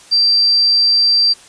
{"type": "tone", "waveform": "sine", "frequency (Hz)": 4699, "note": "D8", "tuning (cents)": 0, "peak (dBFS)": -9, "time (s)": [0.11, 1.34], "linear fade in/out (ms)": 20, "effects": ["white hiss -42 dBFS RMS until 1.48 s", "resampled to 22050 Hz"]}